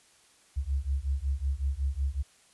sine beating tone pair, 66.1 / 71.5 Hz, C2 / D2, +18 / -46 cents, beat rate 5.4 Hz, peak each -30 dBFS, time 0.56-2.23 s, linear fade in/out 20 ms, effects white hiss -61 dBFS RMS until 2.53 s + resampled to 24000 Hz

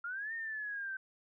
sine linear two-way sweep, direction up then down, 1376 to 1842 to 1536 Hz, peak -37 dBFS, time 0.04-0.97 s, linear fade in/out 5 ms, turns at 0.34 s, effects none

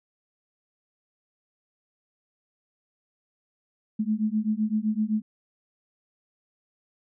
sine beating tone pair, 211.4 / 219.2 Hz, G#3 / A3, +31 / -6 cents, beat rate 7.8 Hz, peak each -26 dBFS, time 3.99-5.22 s, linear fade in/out 10 ms, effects none

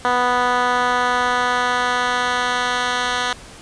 10% pulse tone with band-pass filter sweep, 246.9 Hz, B3, in tune, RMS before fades -19 dBFS, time 0.05-3.33 s, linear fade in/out 0 ms, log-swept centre 1100 to 2600 Hz, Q 0.85, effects pink hiss -40 dBFS RMS until 3.61 s + resampled to 22050 Hz

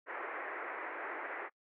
white band-pass noise, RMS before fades -42 dBFS, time 0.06-1.5 s, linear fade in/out 50 ms, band 320 to 2100 Hz, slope 48 dB/octave, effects noise-tail reverb RT60 0.1 s tail -26 dB re dry

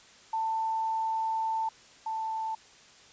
sine tone pair in turn, 890 / 885.1 Hz, A5 / A5, +20 / +10 cents, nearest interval unison, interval 10 cents, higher first, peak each -27 / -30 dBFS, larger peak first, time 0.33-1.69 / 2.06-2.55 s, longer first, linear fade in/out 5 ms, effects white hiss -55 dBFS RMS until 3.12 s + resampled to 16000 Hz

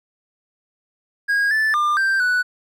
triangle tone with pitch steps, 1637 / 1753 / 1199 / 1571 / 1482 Hz, G#6 / A6 / D6 / G6 / F#6, -25 / -7 / +36 / +3 / +2 cents, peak -14 dBFS, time 1.28-2.43 s, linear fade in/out 20 ms, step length 230 ms, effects none

